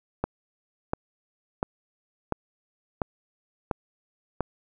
click train, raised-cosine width 1 ms, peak -11 dBFS, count 7, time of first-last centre 0.24-4.407 s, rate 1.44 Hz, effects none

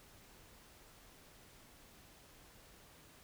silence, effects pink hiss -61 dBFS RMS until 3.23 s

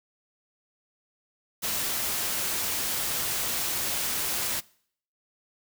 white noise, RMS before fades -29 dBFS, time 1.62-4.61 s, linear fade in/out 20 ms, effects noise-tail reverb RT60 0.6 s tail -23 dB re dry

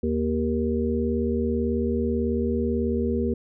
harmonic tone, 78.2 Hz, D#2, 9 cents sharp, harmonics 1 / 3 / 5 / 6, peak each -28 / -25 / -28 / -29 dBFS, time 0.03-3.34 s, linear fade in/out 5 ms, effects none

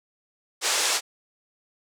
white band-pass noise, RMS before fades -24 dBFS, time 0.61-1.01 s, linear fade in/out 50 ms, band 400 to 8400 Hz, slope 24 dB/octave, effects none

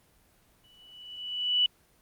sine tone with exponential growth, 2960 Hz, F#7, in tune, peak -19 dBFS, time 0.64-1.66 s, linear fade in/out 2 ms, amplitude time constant 220 ms, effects pink hiss -64 dBFS RMS until 2.01 s + Opus 24 kbps

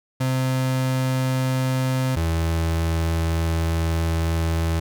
35% pulse tone pair in turn, 130 / 82.12 Hz, C3 / E2, -11 / -6 cents, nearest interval minor sixth, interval 795 cents, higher first, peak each -18 dBFS, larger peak neither, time 0.2-2.16 / 2.16-4.8 s, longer second, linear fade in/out 10 ms, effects none

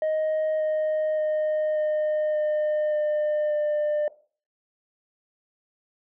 sine tone with pitch steps, 624 / 619.7 / 615.4 / 611.2 / 606.9 / 602.7 / 598.6 Hz, D#5 / D#5 / D#5 / D#5 / D#5 / D5 / D5, +5 / -7 / -19 / -31 / -43 / +45 / +33 cents, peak -19 dBFS, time 0.02-4.08 s, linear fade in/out 2 ms, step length 580 ms, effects noise-tail reverb RT60 0.4 s tail -18 dB re dry + tanh soft clip ceiling -21 dBFS

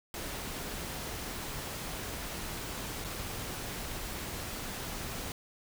pink noise with dropouts, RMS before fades -39 dBFS, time 0.14-5.32 s, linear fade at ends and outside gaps 1 ms, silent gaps 3.042-3.046 s, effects none

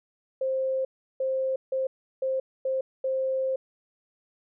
sine tone bursts at uneven times, 527 Hz, C5, 12 cents sharp, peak -24 dBFS, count 6, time 0.41-0.85 / 1.2-1.56 / 1.72-1.87 / 2.22-2.4 / 2.65-2.81 / 3.04-3.56 s, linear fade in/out 5 ms, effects none

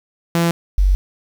sawtooth / sine tone pair in turn, 169 / 47.42 Hz, E3 / F#1, +43 / +43 cents, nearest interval octave + minor seventh, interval 2200 cents, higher first, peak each -10 dBFS, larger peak neither, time 0.35-0.51 / 0.78-0.95 s, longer second, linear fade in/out 0 ms, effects 7-bit

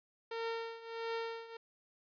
sawtooth tone with tremolo, 457.1 Hz, A#4, 34 cents flat, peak -31 dBFS, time 0.31-1.57 s, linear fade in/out 5 ms, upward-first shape triangle, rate 1.5 Hz, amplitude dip 85%, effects resampled to 11025 Hz

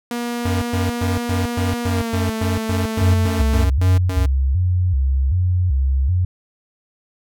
sawtooth tone with pitch glide, 238.9 to 221.6 Hz, A#3 to A3, +43 to +13 cents, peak -18 dBFS, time 0.11-3.64 s, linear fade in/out 2 ms, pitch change -130 cents, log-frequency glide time 1.83-2.28 s
square tone bursts, 92.5 Hz, F#2, in tune, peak -19 dBFS, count 14, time 0.45-4.26 s, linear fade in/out 5 ms, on 170 ms, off 110 ms
sine tone with vibrato, 77.78 Hz, D#2, in tune, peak -14 dBFS, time 3.01-6.25 s, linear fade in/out 5 ms, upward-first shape square, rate 1.3 Hz, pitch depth 260 cents each way
effects none

